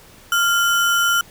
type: tone with sample-and-hold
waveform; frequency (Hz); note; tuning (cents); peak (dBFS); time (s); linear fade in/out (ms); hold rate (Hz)
sine; 1392; F6; -6; -14; 0.32-1.21; 2; 4410
effects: pink hiss -46 dBFS RMS until 1.3 s